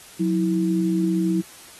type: tone pair together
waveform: sine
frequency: 182.42 / 325.6 Hz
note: F#3 / E4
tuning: -24 / -21 cents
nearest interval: minor seventh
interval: 1003 cents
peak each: -21 dBFS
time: 0.19-1.42 s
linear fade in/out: 20 ms
effects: white hiss -45 dBFS RMS until 1.79 s + AAC 32 kbps